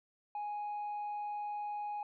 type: tone with tanh clipping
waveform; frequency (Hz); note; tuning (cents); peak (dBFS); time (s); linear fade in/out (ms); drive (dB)
sine; 830.6; G#5; 0; -37; 0.35-2.03; 2; 1
effects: none